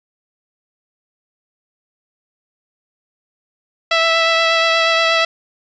10% pulse tone with vibrato, 659.3 Hz, E5, in tune, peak -4 dBFS, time 3.91-5.25 s, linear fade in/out 5 ms, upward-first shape triangle, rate 8.4 Hz, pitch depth 15 cents each way, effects resampled to 16000 Hz + 7-bit

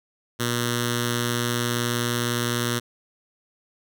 5% pulse tone with notch filter, 119.7 Hz, A#2, 46 cents sharp, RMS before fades -25 dBFS, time 0.39-2.8 s, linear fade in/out 20 ms, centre 760 Hz, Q 0.57, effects none

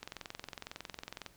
click train, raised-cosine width 0.2 ms, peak -24 dBFS, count 28, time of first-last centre 0.03-1.263 s, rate 21.9 Hz, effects pink hiss -63 dBFS RMS until 1.36 s

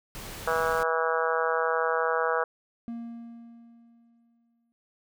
pink noise, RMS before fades -40 dBFS, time 0.15-0.83 s, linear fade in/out 0 ms
harmonic tone, 162.6 Hz, E3, 23 cents flat, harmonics 3 / 4 / 5 / 6 / 7 / 8 / 9 / 10, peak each -28 / -32 / -34 / -34 / -32 / -32 / -32 / -36 dBFS, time 0.47-2.44 s, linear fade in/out 5 ms
triangle tone with exponential decay, 233.1 Hz, A#3, in tune, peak -30 dBFS, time 2.88-4.72 s, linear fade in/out 0 ms, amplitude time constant 400 ms
effects none

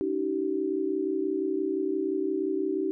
sine tone cluster, 285.8 / 317 / 382.9 Hz, D4 / D#4 / G4, -47 / +32 / -41 cents, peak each -33 / -30 / -28 dBFS, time 0.01-2.91 s, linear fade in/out 0 ms, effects none

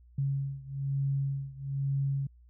sine beating tone pair, 137.5 / 138.6 Hz, C#3 / C#3, -14 / 0 cents, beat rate 1.1 Hz, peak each -31 / -33 dBFS, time 0.18-2.27 s, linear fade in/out 5 ms, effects added 60 Hz sine -54 dBFS peak until 2.49 s

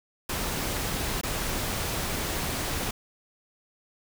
pink noise with dropouts, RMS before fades -30 dBFS, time 0.29-2.91 s, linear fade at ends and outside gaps 5 ms, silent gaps 1.213-1.233 s, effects none

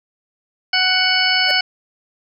harmonic tone, 743 Hz, F#5, 7 cents sharp, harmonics 1 / 2 / 3 / 4 / 6 / 7, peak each -24 / -20 / -20 / -20 / -20 / -22 dBFS, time 0.73-1.61 s, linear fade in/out 5 ms
square tone with exponential growth, 594 Hz, D5, 20 cents sharp, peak -20 dBFS, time 1.43-1.51 s, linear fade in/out 1 ms, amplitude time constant 16 ms
effects none

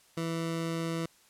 20% pulse tone, 165.1 Hz, E3, 3 cents sharp, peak -26 dBFS, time 0.17-1.06 s, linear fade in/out 5 ms, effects white hiss -62 dBFS RMS until 1.29 s + low-pass 11000 Hz 12 dB/octave

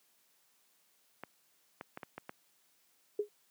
clicks, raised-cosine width 0.5 ms, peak -27 dBFS, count 6, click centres 1.236 / 1.811 / 1.974 / 2.032 / 2.18 / 2.294 s
sine tone with exponential decay, 415.3 Hz, G#4, in tune, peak -26 dBFS, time 3.19-3.29 s, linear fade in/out 5 ms, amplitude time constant 21 ms
effects white hiss -71 dBFS RMS until 3.5 s + high-pass 150 Hz 12 dB/octave

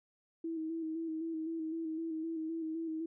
sine tone with vibrato, 323 Hz, E4, 35 cents flat, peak -35 dBFS, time 0.44-3.06 s, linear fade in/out 5 ms, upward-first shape square, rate 3.9 Hz, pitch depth 31 cents each way, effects none

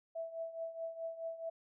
sine tone with tremolo, 658 Hz, E5, 3 cents flat, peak -36 dBFS, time 0.15-1.5 s, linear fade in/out 10 ms, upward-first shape triangle, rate 4.7 Hz, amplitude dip 80%, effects none

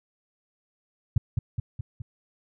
sine tone with echo, 110 Hz, A2, in tune, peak -15 dBFS, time 1.16-1.18 s, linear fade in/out 5 ms, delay 210 ms, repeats 4, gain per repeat -4 dB, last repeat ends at 2.02 s, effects none

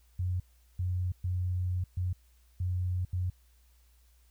sine tone bursts at uneven times, 90.7 Hz, F#2, 34 cents flat, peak -28 dBFS, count 6, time 0.19-0.4 / 0.79-1.12 / 1.24-1.84 / 1.97-2.13 / 2.6-3.05 / 3.13-3.3 s, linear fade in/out 5 ms, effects added 60 Hz sine -60 dBFS peak until 4.3 s + white hiss -70 dBFS RMS until 4.3 s

